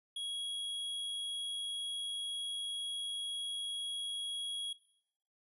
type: tone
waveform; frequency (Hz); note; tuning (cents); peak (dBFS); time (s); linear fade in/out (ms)
square; 3317; G#7; -3; -38; 0.16-4.73; 5
effects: noise-tail reverb RT60 0.7 s tail -18 dB re dry + resampled to 24000 Hz